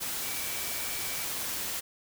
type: tone in noise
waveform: sine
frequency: 2304 Hz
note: D7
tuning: 34 cents flat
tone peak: -43 dBFS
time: 0.21-1.25 s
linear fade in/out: 20 ms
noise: white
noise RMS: -34 dBFS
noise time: 0-1.81 s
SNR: -12 dB
effects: none